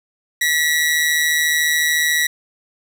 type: tone with amplitude modulation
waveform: sawtooth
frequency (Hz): 1933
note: B6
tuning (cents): -38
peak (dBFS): -9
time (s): 0.41-2.27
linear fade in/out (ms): 5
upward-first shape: sine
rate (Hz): 154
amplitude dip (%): 55
effects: none